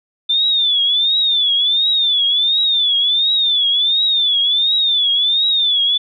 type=tone with vibrato; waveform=sine; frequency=3548 Hz; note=A7; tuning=14 cents sharp; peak=-12 dBFS; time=0.29-5.98 s; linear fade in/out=10 ms; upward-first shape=triangle; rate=1.4 Hz; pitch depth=150 cents each way; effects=none